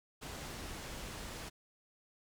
pink low-pass noise, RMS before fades -45 dBFS, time 0.21-1.5 s, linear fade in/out 20 ms, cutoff 10000 Hz, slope 12 dB/octave, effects none

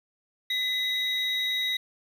triangle tone pair together, 2018 / 3809 Hz, B6 / A#7, +37 / +37 cents, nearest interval major seventh, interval 1100 cents, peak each -29 / -25 dBFS, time 0.5-1.77 s, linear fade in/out 5 ms, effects 9-bit

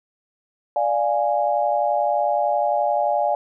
sine chord, D diminished, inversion none, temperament equal, 587.3 / 698.5 / 830.6 Hz, D5 / F5 / Ab5, 0 / 0 / 0 cents, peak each -22 dBFS, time 0.76-3.35 s, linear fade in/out 2 ms, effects none

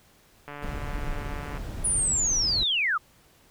click train, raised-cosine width 0.5 ms, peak -24 dBFS, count 160, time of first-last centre 0.48-1.577 s, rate 145 Hz
brown noise, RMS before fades -33 dBFS, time 0.62-2.64 s, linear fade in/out 5 ms
sine linear sweep, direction down, 9900 to 1147 Hz, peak -22 dBFS, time 1.84-2.98 s, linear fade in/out 10 ms
effects pink hiss -59 dBFS RMS until 3.5 s

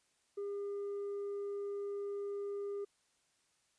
sine tone with tanh clipping, 403.5 Hz, G#4, 50 cents flat, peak -38 dBFS, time 0.37-2.85 s, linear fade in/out 10 ms, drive 2 dB, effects white hiss -75 dBFS RMS until 3.78 s + resampled to 22050 Hz

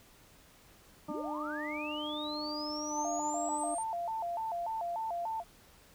harmonic tone, 300 Hz, D4, 37 cents sharp, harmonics 1 / 2 / 3 / 4, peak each -39 / -42 / -44 / -45 dBFS, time 1.08-3.75 s, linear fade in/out 10 ms
sine linear sweep, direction up, 132.2 to 8870 Hz, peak -39 dBFS, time 1.08-3.84 s, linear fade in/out 20 ms
sine tone with vibrato, 784 Hz, G5, in tune, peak -33 dBFS, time 2.9-5.44 s, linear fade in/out 50 ms, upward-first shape square, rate 3.4 Hz, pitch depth 220 cents each way
effects pink hiss -60 dBFS RMS until 5.94 s

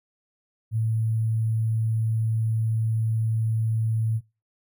sine tone with sample-and-hold, 111.5 Hz, A2, 23 cents sharp, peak -21 dBFS, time 0.71-4.21 s, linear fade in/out 50 ms, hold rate 11025 Hz, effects noise-tail reverb RT60 0.3 s tail -25 dB re dry

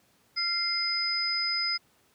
sine tone cluster, 1378 / 2095 / 5020 Hz, F6 / C7 / D#8, -24 / +2 / +15 cents, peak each -36 / -33 / -27 dBFS, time 0.36-1.78 s, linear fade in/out 20 ms, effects pink hiss -65 dBFS RMS until 2.14 s + high-pass 100 Hz 12 dB/octave

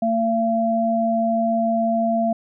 sine tone pair together, 227 / 679.3 Hz, A#3 / F5, -46 / -48 cents, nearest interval octave + perfect fifth, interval 1898 cents, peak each -21 / -19 dBFS, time 0.02-2.33 s, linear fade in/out 5 ms, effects none

